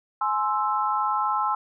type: chord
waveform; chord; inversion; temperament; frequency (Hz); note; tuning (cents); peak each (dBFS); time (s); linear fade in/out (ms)
sine; Ab augmented; none; equal with one note detuned; 842.7 / 1046.5 / 1318.5; Ab5 / C6 / E6; +25 / 0 / 0; -26; 0.21-1.55; 5
effects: none